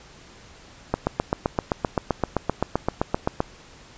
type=click train; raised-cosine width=1 ms; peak=-6 dBFS; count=20; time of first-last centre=0.94-3.404 s; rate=7.71 Hz; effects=pink hiss -48 dBFS RMS until 3.97 s + resampled to 16000 Hz